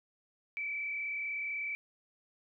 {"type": "tone with frequency modulation", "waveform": "sine", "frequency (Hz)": 2306, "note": "D7", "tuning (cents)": -32, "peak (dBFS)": -34, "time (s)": [0.57, 1.75], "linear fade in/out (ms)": 0, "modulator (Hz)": 35.8, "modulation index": 1.2, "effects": []}